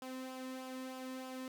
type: tone with flanger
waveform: sawtooth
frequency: 259 Hz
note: C4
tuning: 17 cents flat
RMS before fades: -45 dBFS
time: 0.02-1.48 s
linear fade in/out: 2 ms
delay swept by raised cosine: 0.48 to 1.41 ms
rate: 3.2 Hz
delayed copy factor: -0.55
effects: 12-bit